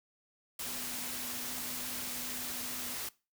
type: tone in noise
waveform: sine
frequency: 247.8 Hz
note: B3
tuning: 6 cents sharp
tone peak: -50 dBFS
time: 0.66-2.95 s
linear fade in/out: 5 ms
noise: white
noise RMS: -39 dBFS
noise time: 0.59-3.09 s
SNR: -14 dB
effects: noise-tail reverb RT60 0.3 s tail -21 dB re dry